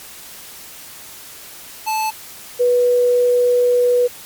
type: tone pair in turn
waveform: square / sine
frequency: 873 / 490 Hz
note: A5 / B4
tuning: -14 / -14 cents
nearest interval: minor seventh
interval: 1000 cents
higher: first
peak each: -18 / -11 dBFS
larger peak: second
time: 1.86-2.11 / 2.59-4.08 s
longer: second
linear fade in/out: 20 ms
effects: white hiss -37 dBFS RMS until 4.25 s + MP3 96 kbps